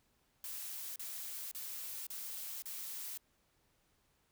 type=noise bursts; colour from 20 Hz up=blue; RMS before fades=-44 dBFS; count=5; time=0.44-3.176 s; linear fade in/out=2 ms; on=520 ms; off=34 ms; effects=pink hiss -75 dBFS RMS until 4.31 s